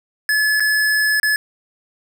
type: tone with dropouts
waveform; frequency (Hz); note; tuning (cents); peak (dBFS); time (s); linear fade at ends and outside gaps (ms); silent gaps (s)
square; 1715; A6; -45; -15; 0.29-1.36; 1; 0.598-0.604 / 1.199-1.231
effects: none